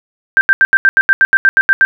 sine tone bursts, 1572 Hz, G6, 4 cents sharp, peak -4 dBFS, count 13, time 0.37-1.85 s, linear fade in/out 0 ms, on 40 ms, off 80 ms, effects none

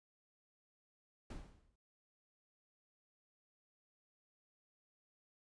brown noise with exponential decay, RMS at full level -42 dBFS, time 1.3-1.76 s, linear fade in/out 5 ms, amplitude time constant 100 ms, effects resampled to 22050 Hz

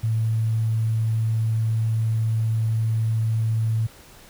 sine tone with sample-and-hold, 111.6 Hz, A2, 25 cents sharp, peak -19 dBFS, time 0.03-3.87 s, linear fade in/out 10 ms, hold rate 11025 Hz, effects pink hiss -48 dBFS RMS until 4.29 s

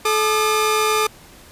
sawtooth tone pair together, 431.7 / 1206.3 Hz, A4 / D6, -33 / +46 cents, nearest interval octave + tritone, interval 1779 cents, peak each -15 dBFS, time 0.05-1.07 s, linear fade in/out 5 ms, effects pink hiss -45 dBFS RMS until 1.51 s + resampled to 32000 Hz

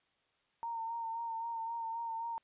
sine tone with vibrato, 917 Hz, A#5, 29 cents flat, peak -36 dBFS, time 0.63-2.38 s, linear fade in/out 0 ms, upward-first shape sine, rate 3.8 Hz, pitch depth 30 cents each way, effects white hiss -75 dBFS RMS until 2.43 s + resampled to 8000 Hz

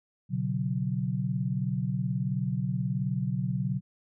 sine chord, B suspended second, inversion none, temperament equal with one note detuned, 123.47 / 142.16 / 185 Hz, B2 / C#3 / F#3, 0 / +44 / 0 cents, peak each -31 dBFS, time 0.29-3.81 s, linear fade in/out 50 ms, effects none

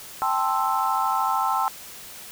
sine chord, A minor seventh, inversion third, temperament equal with one note detuned, 786.7 / 880 / 1046.5 / 1318.5 Hz, G5 / A5 / C6 / E6, +6 / 0 / 0 / 0 cents, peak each -26 dBFS, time 0.22-1.68 s, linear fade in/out 0 ms, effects white hiss -41 dBFS RMS until 2.31 s

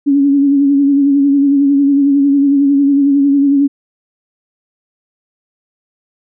sine tone with vibrato, 280.3 Hz, C#4, 19 cents sharp, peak -7 dBFS, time 0.06-3.68 s, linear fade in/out 20 ms, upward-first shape sine, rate 11 Hz, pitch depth 39 cents each way, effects none

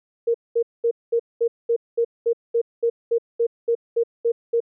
sine tone bursts, 466.2 Hz, A#4, in tune, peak -16 dBFS, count 16, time 0.27-4.604 s, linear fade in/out 10 ms, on 74 ms, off 210 ms, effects none

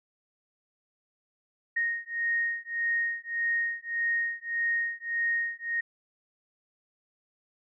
sine beating tone pair, 1861 / 1862.7 Hz, A#6 / A#6, -3 / -2 cents, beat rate 1.7 Hz, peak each -30 dBFS, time 1.76-5.81 s, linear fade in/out 10 ms, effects none

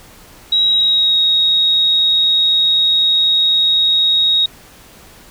sine tone with pitch glide, 3845 to 3768 Hz, B7 to A#7, -47 to +18 cents, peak -10 dBFS, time 0.52-4.46 s, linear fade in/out 5 ms, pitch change -35 cents, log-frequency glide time 0.62-1.18 s, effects pink hiss -42 dBFS RMS until 5.3 s

